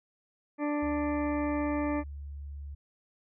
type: harmonic tone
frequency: 294.2 Hz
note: D4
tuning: 3 cents sharp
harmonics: 1 / 2 / 3 / 4 / 6 / 7 / 8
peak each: -29 / -35 / -39 / -41 / -45 / -46 / -47 dBFS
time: 0.58-2.04 s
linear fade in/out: 50 ms
type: tone with pitch glide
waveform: sine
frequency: 73.42 to 71.21 Hz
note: D2 to C#2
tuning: 0 to +47 cents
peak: -38 dBFS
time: 0.82-2.75 s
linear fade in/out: 10 ms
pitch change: -53 cents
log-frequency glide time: 1.05-1.31 s
effects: none